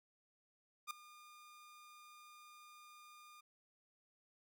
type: tone with ADSR envelope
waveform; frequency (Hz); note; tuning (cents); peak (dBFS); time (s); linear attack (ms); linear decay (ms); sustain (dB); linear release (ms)
sawtooth; 1211; D#6; -47; -35; 0.87-3.41; 37; 4; -19; 10
effects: none